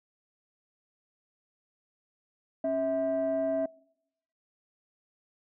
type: tone pair together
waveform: sine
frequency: 273.7 / 651 Hz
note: C#4 / E5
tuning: -22 / -22 cents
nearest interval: octave + minor third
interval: 1500 cents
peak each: -31 / -26 dBFS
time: 2.64-3.66 s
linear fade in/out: 5 ms
effects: noise-tail reverb RT60 0.8 s tail -26 dB re dry + tanh soft clip ceiling -22 dBFS